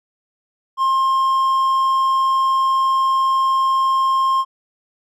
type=tone; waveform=triangle; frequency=1063 Hz; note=C6; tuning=27 cents sharp; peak=-12 dBFS; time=0.77-4.45 s; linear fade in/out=50 ms; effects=none

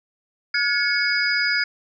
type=tone cluster; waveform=sine; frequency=1438 / 1701 / 2206 / 4943 Hz; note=F#6 / G#6 / C#7 / D#8; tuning=-50 / +41 / -9 / -12 cents; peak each=-24 dBFS; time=0.54-1.64 s; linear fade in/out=5 ms; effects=none

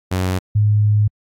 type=tone pair in turn; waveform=sawtooth / sine; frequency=92.5 / 105.03 Hz; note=F#2 / G#2; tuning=0 / +20 cents; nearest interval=major second; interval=220 cents; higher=second; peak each=-13 / -11 dBFS; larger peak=second; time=0.11-0.39 / 0.55-1.08 s; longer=second; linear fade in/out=10 ms; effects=AAC 64 kbps

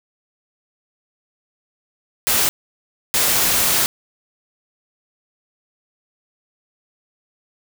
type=noise bursts at uneven times; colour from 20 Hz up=white; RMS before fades=-17 dBFS; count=2; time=2.27-2.49 / 3.14-3.86 s; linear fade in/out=0 ms; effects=none

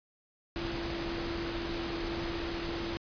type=tone in noise; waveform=sine; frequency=338.2 Hz; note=E4; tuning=44 cents sharp; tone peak=-36 dBFS; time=0.56-2.97 s; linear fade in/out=0 ms; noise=pink; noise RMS=-37 dBFS; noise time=0.56-2.97 s; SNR=-2 dB; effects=resampled to 11025 Hz

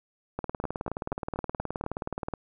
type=two click trains; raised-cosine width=1 ms; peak=-17 / -19 dBFS; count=38 / 6; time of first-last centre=0.39-2.337 / 0.64-1.839 s; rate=19 / 4.17 Hz; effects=none

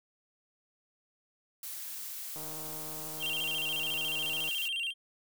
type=noise; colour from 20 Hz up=blue; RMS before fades=-41 dBFS; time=1.63-4.68 s; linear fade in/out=2 ms
type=click train; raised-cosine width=1 ms; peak=-34 dBFS; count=331; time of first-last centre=2.36-4.489 s; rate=155 Hz
type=tone with vibrato; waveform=triangle; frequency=2960 Hz; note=F#7; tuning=in tune; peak=-30 dBFS; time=3.19-4.94 s; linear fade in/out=50 ms; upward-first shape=square; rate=14 Hz; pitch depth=120 cents each way
effects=none

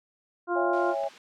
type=harmonic tone; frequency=350 Hz; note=F4; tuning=4 cents sharp; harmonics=1 / 2 / 3 / 4; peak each=-27 / -30 / -32 / -33 dBFS; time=0.47-0.95 s; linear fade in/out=50 ms
type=chord; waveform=sine; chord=C# minor; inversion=none; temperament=equal with one note detuned; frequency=554.4 / 659.3 / 814.9 Hz; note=C#5 / E5 / G#5; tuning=0 / 0 / -33 cents; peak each=-30 / -31 / -32 dBFS; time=0.55-1.09 s; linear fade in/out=20 ms
type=high-pass noise; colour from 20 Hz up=white; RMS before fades=-46 dBFS; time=0.73-1.18 s; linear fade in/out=2 ms; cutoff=230 Hz; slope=12 dB/octave
type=clicks; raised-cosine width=0.3 ms; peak=-31 dBFS; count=2; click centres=1.035 / 1.039 s
effects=low-pass 4000 Hz 12 dB/octave

